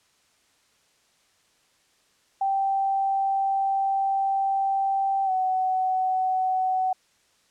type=tone with pitch glide; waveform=sine; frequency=781 to 749.2 Hz; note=G5 to F#5; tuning=-7 to +21 cents; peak=-21 dBFS; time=2.41-6.93 s; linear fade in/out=5 ms; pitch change=-72 cents; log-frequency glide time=5.25-5.31 s; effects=white hiss -64 dBFS RMS until 7.5 s + low-pass 8000 Hz 12 dB/octave